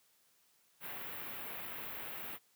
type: band-stop noise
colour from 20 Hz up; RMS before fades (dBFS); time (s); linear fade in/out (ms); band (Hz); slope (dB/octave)
white; -44; 0.8-2.39; 50; 2900 to 14000; 24
effects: white hiss -71 dBFS RMS until 2.55 s + high-pass 100 Hz 12 dB/octave